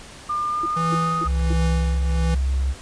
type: tone with pitch glide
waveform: sine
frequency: 1200 to 1245.2 Hz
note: D6 to D#6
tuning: +37 to +1 cents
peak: -21 dBFS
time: 0.29-1.28 s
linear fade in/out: 10 ms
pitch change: +64 cents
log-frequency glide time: 0.47-1.11 s
type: tone bursts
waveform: sine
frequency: 333.4 Hz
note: E4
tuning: 20 cents sharp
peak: -26 dBFS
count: 4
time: 0.63-1.53 s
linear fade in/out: 5 ms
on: 30 ms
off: 260 ms
type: tone with tremolo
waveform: square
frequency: 164.81 Hz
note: E3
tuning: in tune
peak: -21 dBFS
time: 0.76-2.35 s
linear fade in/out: 10 ms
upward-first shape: triangle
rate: 1.4 Hz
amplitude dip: 80%
type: tone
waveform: sine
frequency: 66.6 Hz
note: C2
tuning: 31 cents sharp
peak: -18 dBFS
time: 1.24-2.75 s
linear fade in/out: 50 ms
effects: pink hiss -41 dBFS RMS until 2.81 s + resampled to 22050 Hz